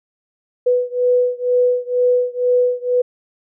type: beating tone pair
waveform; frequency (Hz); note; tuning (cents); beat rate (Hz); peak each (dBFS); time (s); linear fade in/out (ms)
sine; 493.9 / 496; B4 / B4; 0 / +7; 2.1; -16 / -17; 0.66-3.02; 10
effects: none